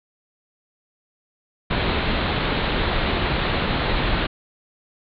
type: low-pass noise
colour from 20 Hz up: pink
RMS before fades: -22 dBFS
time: 1.7-4.27 s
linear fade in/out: 10 ms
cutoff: 4200 Hz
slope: 96 dB/octave
effects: none